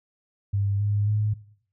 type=tone with pitch steps; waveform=sine; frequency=100 / 102.93 / 105.95 Hz; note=G2 / G#2 / G#2; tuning=+35 / -15 / +35 cents; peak=-21 dBFS; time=0.53-1.34 s; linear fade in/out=10 ms; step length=270 ms; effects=noise-tail reverb RT60 0.6 s tail -18 dB re dry